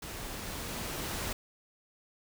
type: noise with level ramp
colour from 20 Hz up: pink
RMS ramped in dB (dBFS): -42 to -35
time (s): 0.02-1.33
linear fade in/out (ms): 5
effects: none